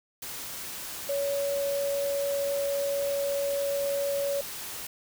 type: tone in noise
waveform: sine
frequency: 562 Hz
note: C#5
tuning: 24 cents sharp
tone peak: -26 dBFS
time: 1.09-4.41 s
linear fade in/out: 5 ms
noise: white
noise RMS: -38 dBFS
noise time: 0.22-4.87 s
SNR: +9 dB
effects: none